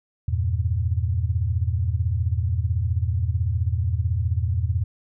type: chord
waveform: sine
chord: E diminished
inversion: none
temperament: equal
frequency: 82.41 / 98 / 116.54 Hz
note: E2 / G2 / Bb2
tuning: 0 / 0 / 0 cents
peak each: -23 / -25 / -26 dBFS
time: 0.28-4.84 s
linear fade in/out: 5 ms
effects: none